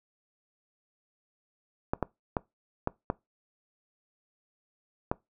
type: clicks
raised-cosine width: 1 ms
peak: -13 dBFS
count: 6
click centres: 1.935 / 2.027 / 2.368 / 2.874 / 3.101 / 5.115 s
effects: noise-tail reverb RT60 0.2 s tail -22 dB re dry